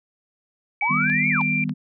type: tone with pitch glide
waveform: sine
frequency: 2285 to 2366 Hz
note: D7 to D7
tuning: -48 to +12 cents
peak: -21 dBFS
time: 0.81-1.64 s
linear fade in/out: 2 ms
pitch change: +60 cents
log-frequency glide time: 0.99-1.09 s
type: linear two-way sweep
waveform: sine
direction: up then down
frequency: 777 to 2283 to 777 Hz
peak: -22 dBFS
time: 0.82-1.42 s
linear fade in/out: 5 ms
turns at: 1.29 s
type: chord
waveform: sine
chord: Eb augmented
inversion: none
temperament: equal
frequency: 155.56 / 196 / 246.9 Hz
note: Eb3 / G3 / B3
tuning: 0 / 0 / 0 cents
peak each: -27 dBFS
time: 0.89-1.74 s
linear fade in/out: 20 ms
type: clicks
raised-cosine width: 0.3 ms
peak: -22 dBFS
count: 3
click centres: 1.099 / 1.412 / 1.694 s
effects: none